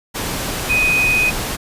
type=tone in noise; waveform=sine; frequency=2500 Hz; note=D#7; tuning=8 cents sharp; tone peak=-13 dBFS; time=0.69-1.31 s; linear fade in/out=20 ms; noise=pink; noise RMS=-23 dBFS; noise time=0.14-1.57 s; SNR=+7 dB; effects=resampled to 32000 Hz